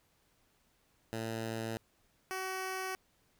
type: tone pair in turn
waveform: 10% pulse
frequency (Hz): 112.8 / 376.9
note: A2 / F#4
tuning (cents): +44 / +32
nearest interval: octave + major sixth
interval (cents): 2088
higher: second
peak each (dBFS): -28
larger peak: neither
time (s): 1.13-1.77 / 2.31-2.95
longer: neither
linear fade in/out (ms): 0
effects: pink hiss -72 dBFS RMS until 3.39 s